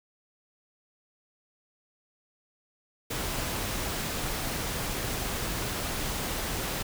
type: noise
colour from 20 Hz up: pink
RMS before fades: -32 dBFS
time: 3.1-6.83 s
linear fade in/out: 10 ms
effects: none